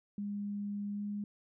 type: tone with pitch glide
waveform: sine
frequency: 203.8 to 205.5 Hz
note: G#3 to G#3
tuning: -32 to -18 cents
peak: -35 dBFS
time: 0.18-1.24 s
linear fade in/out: 2 ms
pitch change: +14 cents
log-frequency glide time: 0.92-1.02 s
effects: none